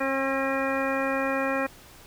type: harmonic tone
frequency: 269.6 Hz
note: C#4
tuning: 48 cents flat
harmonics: 1 / 2 / 3 / 4 / 5 / 6 / 7 / 9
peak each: -30 / -28 / -35 / -34 / -34 / -35 / -34 / -35 dBFS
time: 0-1.67 s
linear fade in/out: 10 ms
effects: pink hiss -50 dBFS RMS until 2.06 s